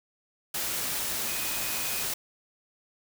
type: tone in noise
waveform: sine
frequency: 2498 Hz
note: D#7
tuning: 6 cents sharp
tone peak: -40 dBFS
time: 1.27-2.04 s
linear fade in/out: 5 ms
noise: white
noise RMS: -31 dBFS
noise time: 0.54-2.14 s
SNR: -12 dB
effects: none